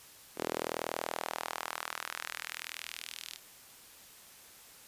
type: tone with high-pass filter sweep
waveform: sawtooth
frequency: 40.5 Hz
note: E1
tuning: 30 cents flat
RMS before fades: -40 dBFS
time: 0.36-3.39 s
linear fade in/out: 50 ms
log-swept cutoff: 370 to 3700 Hz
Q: 1.5
effects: white hiss -55 dBFS RMS until 4.87 s + resampled to 32000 Hz